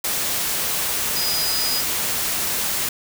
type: tone in noise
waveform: sine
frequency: 4945 Hz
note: D#8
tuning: 12 cents flat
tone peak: -23 dBFS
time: 1.16-1.81 s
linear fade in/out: 5 ms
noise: white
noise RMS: -23 dBFS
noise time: 0.04-2.89 s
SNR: -3 dB
effects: none